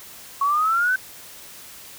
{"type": "exponential sweep", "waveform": "sine", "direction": "up", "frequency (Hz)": [1101, 1546], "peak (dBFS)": -17, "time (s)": [0.41, 0.96], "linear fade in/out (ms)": 5, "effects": ["white hiss -42 dBFS RMS until 1.98 s"]}